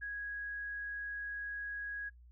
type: tone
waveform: sine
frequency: 1657 Hz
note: G#6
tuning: 4 cents flat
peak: -38 dBFS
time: 0.01-2.1 s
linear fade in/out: 20 ms
effects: noise-tail reverb RT60 0.1 s tail -19 dB re dry + added 60 Hz sine -55 dBFS peak until 2.31 s